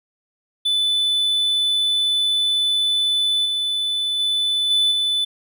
triangle tone with level steps, 3498 Hz, A7, 11 cents flat, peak -15 / -18 / -16 / -13 / -16 dBFS, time 0.65-5.25 s, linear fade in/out 10 ms, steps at 3.45 / 4.19 / 4.7 / 4.91 s, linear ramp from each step 10 ms, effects none

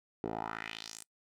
10% pulse tone with band-pass filter sweep, 55 Hz, A1, in tune, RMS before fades -41 dBFS, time 0.24-1.04 s, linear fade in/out 0 ms, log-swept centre 430 to 9600 Hz, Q 2.6, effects noise-tail reverb RT60 0.1 s tail -23 dB re dry

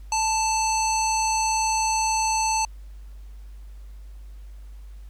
square tone with low-pass filter, 881 Hz, A5, 2 cents sharp, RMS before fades -23 dBFS, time 0.12-2.65 s, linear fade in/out 2 ms, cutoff 6900 Hz, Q 7.7, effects added 50 Hz sine -38 dBFS peak until 5.09 s + pink hiss -61 dBFS RMS until 5.09 s

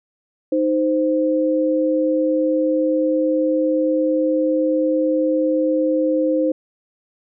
sine tone pair together, 311.1 / 519.4 Hz, D#4 / C5, 0 / -13 cents, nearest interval major sixth, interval 887 cents, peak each -18 dBFS, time 0.52-6.52 s, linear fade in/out 5 ms, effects none

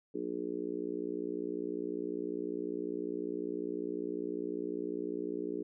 harmonic tone with a mistuned harmonic, 60 Hz, B1, 49 cents flat, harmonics 3 / 4 / 5 / 6 / 7 / 8, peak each -47 / -46 / -39 / -40 / -39 / -50 dBFS, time 0.14-5.63 s, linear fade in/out 10 ms, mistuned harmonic 3, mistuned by +51 cents, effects none

